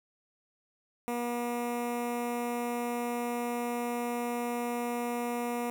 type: tone with notch filter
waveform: 15% pulse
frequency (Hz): 240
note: B3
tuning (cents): -49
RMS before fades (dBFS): -33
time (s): 1.08-5.7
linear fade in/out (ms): 0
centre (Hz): 4400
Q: 0.93
effects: none